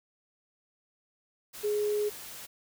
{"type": "tone in noise", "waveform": "sine", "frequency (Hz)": 417.8, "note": "G#4", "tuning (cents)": 10, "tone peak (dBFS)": -26, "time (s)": [1.63, 2.1], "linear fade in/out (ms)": 20, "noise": "white", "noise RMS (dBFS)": -44, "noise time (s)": [1.53, 2.47], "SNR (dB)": 15, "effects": []}